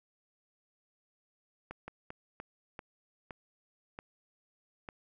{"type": "slowing click train", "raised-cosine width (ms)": 0.5, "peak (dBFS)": -27, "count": 8, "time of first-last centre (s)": [1.71, 4.888], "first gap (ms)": 170, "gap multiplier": 1.32, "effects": []}